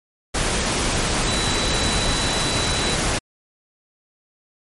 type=tone in noise; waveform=sine; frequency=3951 Hz; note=B7; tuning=in tune; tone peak=-26 dBFS; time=1.27-2.96 s; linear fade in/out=10 ms; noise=pink; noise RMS=-21 dBFS; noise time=0.34-3.19 s; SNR=-8 dB; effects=MP3 48 kbps